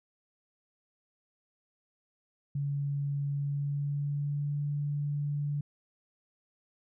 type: tone with pitch glide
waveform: sine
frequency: 141.9 to 145.22 Hz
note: C#3 to D3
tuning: +41 to -19 cents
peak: -29 dBFS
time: 2.55-5.61 s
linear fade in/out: 5 ms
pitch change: +40 cents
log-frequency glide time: 3.33-4.62 s
effects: none